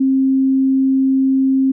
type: tone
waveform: sine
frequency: 266.4 Hz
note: C4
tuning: 31 cents sharp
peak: -11 dBFS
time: 0-1.72 s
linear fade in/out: 10 ms
effects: none